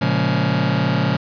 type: chord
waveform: sawtooth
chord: Bb minor seventh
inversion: none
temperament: just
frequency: 116.54 / 139.85 / 174.81 / 209.8 Hz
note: Bb2 / Db3 / F3 / Ab3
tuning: 0 / +16 / +2 / +18 cents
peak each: -18 / -16 / -17 / -20 dBFS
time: 0.01-1.17 s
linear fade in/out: 10 ms
effects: resampled to 11025 Hz + 7-bit